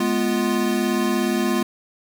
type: chord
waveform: square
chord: F diminished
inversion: first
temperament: equal with one note detuned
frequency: 209.9 / 246.9 / 349.2 Hz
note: Ab3 / Cb4 / F4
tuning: +19 / 0 / 0 cents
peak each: -24 dBFS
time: 0-1.63 s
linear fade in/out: 5 ms
effects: none